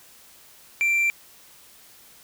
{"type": "tone", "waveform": "triangle", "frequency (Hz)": 2355, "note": "D7", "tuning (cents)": 4, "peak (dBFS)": -17, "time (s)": [0.81, 1.1], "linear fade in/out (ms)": 0, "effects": ["white hiss -51 dBFS RMS until 2.23 s"]}